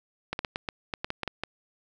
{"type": "clicks", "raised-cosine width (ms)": 0.3, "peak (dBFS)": -14, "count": 11, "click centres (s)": [0.33, 0.391, 0.448, 0.559, 0.688, 0.938, 1.045, 1.104, 1.233, 1.277, 1.436], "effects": []}